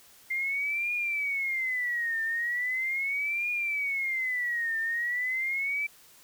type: tone with vibrato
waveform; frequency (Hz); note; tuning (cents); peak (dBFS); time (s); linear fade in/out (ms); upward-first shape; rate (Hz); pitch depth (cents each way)
sine; 2093; C7; 0; -27; 0.3-5.87; 10; triangle; 0.39; 270
effects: white hiss -56 dBFS RMS until 6.23 s